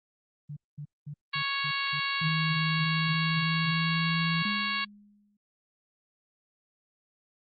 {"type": "tone bursts", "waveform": "sine", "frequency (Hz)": 146.83, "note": "D3", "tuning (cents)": 0, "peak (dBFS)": -36, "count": 12, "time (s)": [0.49, 3.724], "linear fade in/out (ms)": 10, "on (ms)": 77, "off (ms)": 210}
{"type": "harmonic tone", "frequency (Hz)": 554.4, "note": "C#5", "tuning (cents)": 0, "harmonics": [2, 3, 4, 5, 6, 7, 8], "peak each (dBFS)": [-34, -35, -34, -35, -39, -38, -38], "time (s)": [1.33, 4.85], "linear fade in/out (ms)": 10}
{"type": "tone with pitch glide", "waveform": "sine", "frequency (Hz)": [158.9, 165.17], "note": ["D#3", "E3"], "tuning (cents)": [37, 4], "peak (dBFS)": -27, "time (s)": [2.21, 4.43], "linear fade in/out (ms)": 10, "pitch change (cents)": 67, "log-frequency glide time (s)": [2.66, 4.22]}
{"type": "tone with exponential decay", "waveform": "sine", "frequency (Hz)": 205.9, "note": "G#3", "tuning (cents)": -15, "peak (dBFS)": -29, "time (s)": [4.45, 5.37], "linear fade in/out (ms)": 5, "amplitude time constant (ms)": 200}
{"effects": ["Opus 32 kbps"]}